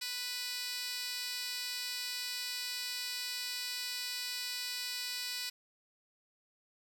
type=tone with high-pass filter; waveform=15% pulse; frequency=493.9 Hz; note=B4; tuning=in tune; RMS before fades=-39 dBFS; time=0.01-5.5 s; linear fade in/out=10 ms; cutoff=3400 Hz; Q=2.9; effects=none